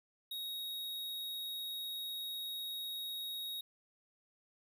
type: tone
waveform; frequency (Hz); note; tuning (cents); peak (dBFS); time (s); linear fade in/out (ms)
square; 3768; A#7; +18; -40; 0.31-3.61; 5
effects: none